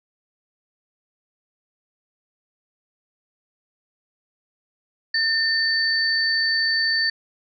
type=tone pair together; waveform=sine; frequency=1800 / 4536 Hz; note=A6 / C#8; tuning=+39 / +39 cents; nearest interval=octave + major third; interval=1600 cents; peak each=-21 dBFS; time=5.14-7.1 s; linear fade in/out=5 ms; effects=none